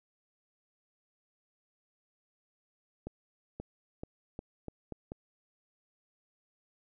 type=accelerating click train; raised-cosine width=2 ms; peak=-26 dBFS; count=7; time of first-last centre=3.07-5.119 s; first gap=530 ms; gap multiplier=0.82; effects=none